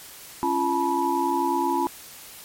sine tone cluster, 275.4 / 343.2 / 863 / 974 Hz, C#4 / F4 / A5 / B5, -11 / -30 / -34 / -24 cents, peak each -28 / -26 / -26 / -25 dBFS, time 0.43-1.87 s, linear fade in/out 0 ms, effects white hiss -43 dBFS RMS until 2.44 s + MP3 64 kbps

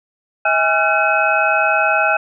sine tone cluster, 642 / 820 / 1371 / 1510 / 2550 Hz, E5 / G#5 / F6 / F#6 / D#7, -46 / -22 / -32 / +35 / +42 cents, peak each -19 dBFS, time 0.45-2.17 s, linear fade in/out 5 ms, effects none

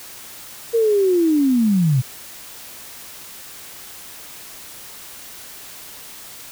sine linear sweep, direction down, 468.6 to 120.1 Hz, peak -13 dBFS, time 0.73-2.02 s, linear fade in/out 20 ms, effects white hiss -38 dBFS RMS until 6.51 s

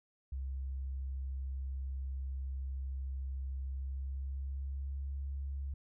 sine tone with pitch glide, 66.6 to 68.91 Hz, C2 to C#2, +31 to -10 cents, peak -36 dBFS, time 0.32-5.74 s, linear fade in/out 5 ms, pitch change +59 cents, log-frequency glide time 3.62-5.13 s, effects none

